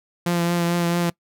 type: tone with vibrato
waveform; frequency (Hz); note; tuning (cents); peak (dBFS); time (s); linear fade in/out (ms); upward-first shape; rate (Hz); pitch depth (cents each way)
sawtooth; 172.2; F3; -24; -15; 0.26-1.1; 5; triangle; 4.5; 23
effects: noise-tail reverb RT60 0.1 s tail -23 dB re dry